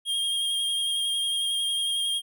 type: tone with vibrato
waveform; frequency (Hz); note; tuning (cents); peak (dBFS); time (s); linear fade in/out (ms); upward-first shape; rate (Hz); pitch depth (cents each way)
square; 3232; G#7; -48; -25; 0.05-2.22; 50; sine; 11; 20
effects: none